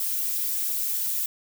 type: noise with flanger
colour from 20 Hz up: violet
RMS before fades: -27 dBFS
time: 0-1.26 s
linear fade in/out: 2 ms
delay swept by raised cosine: 2 to 3.8 ms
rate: 3.8 Hz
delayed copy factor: +0.65
effects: none